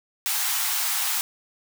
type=high-pass noise; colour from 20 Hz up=white; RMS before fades=-25 dBFS; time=0.26-1.21 s; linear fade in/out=0 ms; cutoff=710 Hz; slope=96 dB/octave; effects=none